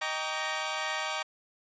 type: chord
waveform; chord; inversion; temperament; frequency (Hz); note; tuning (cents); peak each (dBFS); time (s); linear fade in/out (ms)
15% pulse; Eb dominant seventh; none; equal with one note detuned; 622.3 / 784 / 932.3 / 1137.9; Eb5 / G5 / Bb5 / Db6; 0 / 0 / 0 / +45; -30; 0.01-1.23; 10
effects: resampled to 16000 Hz